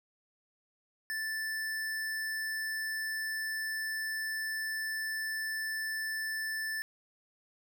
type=tone; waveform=square; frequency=1760 Hz; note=A6; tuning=in tune; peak=-34 dBFS; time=1.1-6.82 s; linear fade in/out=0 ms; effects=none